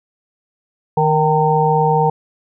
harmonic tone with a mistuned harmonic, 155.4 Hz, D#3, 2 cents flat, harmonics 1 / 3 / 5 / 6, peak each -17 / -17 / -17 / -17 dBFS, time 0.97-2.1 s, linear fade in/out 5 ms, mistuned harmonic 6, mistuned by -38 cents, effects none

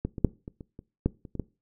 clicks, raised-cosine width 3 ms, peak -15 / -22 / -6 / -25 / -28 / -29 / -10 / -29 / -23 / -16 dBFS, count 10, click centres 0.05 / 0.182 / 0.247 / 0.479 / 0.608 / 0.791 / 1.06 / 1.252 / 1.353 / 1.397 s, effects noise-tail reverb RT60 0.3 s tail -21 dB re dry

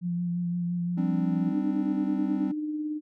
sine tone with vibrato, 174.61 Hz, F3, in tune, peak -26 dBFS, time 0.01-1.53 s, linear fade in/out 50 ms, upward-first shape sine, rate 5.8 Hz, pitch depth 19 cents each way
triangle chord, G suspended fourth, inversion none, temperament just, 196 / 261.3 / 294 Hz, G3 / C4 / D4, 0 / -2 / +2 cents, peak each -28 / -28 / -30 dBFS, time 0.97-2.52 s, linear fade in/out 10 ms
sine tone with tremolo, 303.3 Hz, D#4, 44 cents flat, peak -27 dBFS, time 1.46-3.01 s, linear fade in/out 50 ms, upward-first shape sine, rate 18 Hz, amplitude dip 30%
effects none

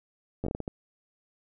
slowing click train, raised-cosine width 2 ms, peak -19 dBFS, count 8, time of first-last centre 0.44-0.679 s, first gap 10 ms, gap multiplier 1.4, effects none

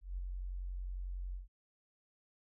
sine tone with ADSR envelope, 45.5 Hz, F#1, 28 cents flat, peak -35 dBFS, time 0.01-1.48 s, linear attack 170 ms, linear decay 9 ms, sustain -3 dB, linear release 140 ms, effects none

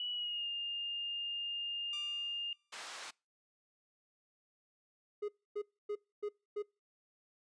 sine tone with pitch glide, 2940 to 2817 Hz, F#7 to F7, -12 to +14 cents, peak -36 dBFS, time 0-2.53 s, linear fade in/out 2 ms, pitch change -74 cents, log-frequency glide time 0.11-0.48 s
10% pulse tone with exponential decay, 1186 Hz, D6, 17 cents sharp, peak -40 dBFS, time 1.93-2.72 s, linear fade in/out 2 ms, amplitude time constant 170 ms
pink band-pass noise, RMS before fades -47 dBFS, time 2.72-3.11 s, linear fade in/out 10 ms, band 930 to 7400 Hz, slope 12 dB/octave
triangle tone bursts, 415.3 Hz, G#4, in tune, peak -33 dBFS, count 5, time 5.22-6.625 s, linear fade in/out 10 ms, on 65 ms, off 270 ms
effects noise-tail reverb RT60 0.3 s tail -26 dB re dry + resampled to 22050 Hz

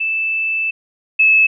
sine tone pair in turn, 2637 / 2602 Hz, E7 / E7, 0 / -23 cents, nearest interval unison, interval 23 cents, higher first, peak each -16 / -8 dBFS, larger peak second, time 0-0.71 / 1.19-1.47 s, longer first, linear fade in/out 10 ms, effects none

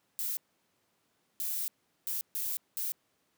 violet noise bursts at uneven times, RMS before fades -34 dBFS, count 5, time 0.19-0.37 / 1.4-1.68 / 2.07-2.21 / 2.35-2.57 / 2.77-2.92 s, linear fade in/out 0 ms, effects pink hiss -74 dBFS RMS until 3.37 s + high-pass 150 Hz 12 dB/octave

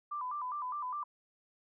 sine tone with vibrato, 1089 Hz, C#6, 31 cents flat, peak -35 dBFS, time 0.11-1.04 s, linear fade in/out 10 ms, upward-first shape square, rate 4.9 Hz, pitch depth 140 cents each way, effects none

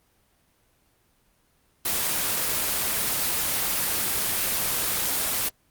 white noise, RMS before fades -25 dBFS, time 1.85-5.49 s, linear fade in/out 5 ms, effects pink hiss -65 dBFS RMS until 5.7 s + Opus 24 kbps

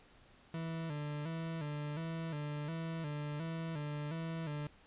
40% pulse tone with vibrato, 155.56 Hz, D#3, in tune, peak -37 dBFS, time 0.54-4.67 s, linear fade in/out 2 ms, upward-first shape square, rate 1.4 Hz, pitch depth 89 cents each way, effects pink hiss -63 dBFS RMS until 4.86 s + resampled to 8000 Hz

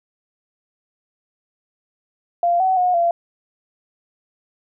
sine tone with pitch steps, 693 / 754 / 724 / 685 Hz, F5 / F#5 / F#5 / F5, -14 / +32 / -38 / -34 cents, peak -14 dBFS, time 2.43-3.11 s, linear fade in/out 2 ms, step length 170 ms, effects none

